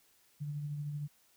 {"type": "tone with tremolo", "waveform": "sine", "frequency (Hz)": 146.83, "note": "D3", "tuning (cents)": 0, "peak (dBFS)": -34, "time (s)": [0.4, 1.08], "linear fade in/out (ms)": 20, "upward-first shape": "triangle", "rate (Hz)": 13, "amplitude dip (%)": 40, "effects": ["white hiss -68 dBFS RMS until 1.36 s"]}